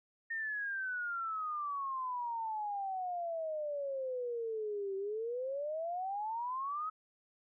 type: exponential two-way sweep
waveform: sine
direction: down then up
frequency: 1841 to 383.9 to 1287 Hz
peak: -35 dBFS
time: 0.3-6.9 s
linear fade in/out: 10 ms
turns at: 4.96 s
effects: none